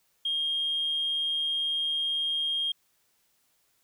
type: tone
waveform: sine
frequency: 3229 Hz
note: G#7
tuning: 49 cents flat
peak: -25 dBFS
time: 0.25-2.72 s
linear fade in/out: 5 ms
effects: tanh soft clip ceiling -21 dBFS + white hiss -70 dBFS RMS until 3.83 s